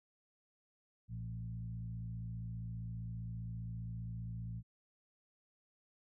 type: tone with frequency modulation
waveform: sine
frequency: 115.1 Hz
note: A#2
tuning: 22 cents flat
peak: -40 dBFS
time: 1.08-4.63 s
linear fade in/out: 50 ms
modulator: 55.1 Hz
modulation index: 0.86
effects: none